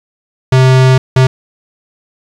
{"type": "tone bursts at uneven times", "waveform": "square", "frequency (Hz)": 130.1, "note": "C3", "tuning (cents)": -9, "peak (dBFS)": -5, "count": 2, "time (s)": [[0.52, 0.98], [1.16, 1.27]], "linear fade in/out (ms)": 5, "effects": ["low-pass 6000 Hz 12 dB/octave", "7-bit"]}